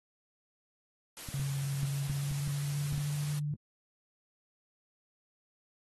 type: noise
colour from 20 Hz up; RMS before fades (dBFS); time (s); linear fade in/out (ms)
white; -45; 1.17-3.39; 0
type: clicks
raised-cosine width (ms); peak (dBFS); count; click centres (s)
5; -29; 8; 1.288 / 1.397 / 1.832 / 2.098 / 2.314 / 2.477 / 2.928 / 2.979
type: tone with pitch glide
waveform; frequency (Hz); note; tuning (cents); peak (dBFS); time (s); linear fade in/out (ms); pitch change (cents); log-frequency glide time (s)
sine; 138.59 to 147.68; C#3 to D3; 0 to +10; -31; 1.34-3.54; 2; +110; 1.77-3.4
effects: AAC 32 kbps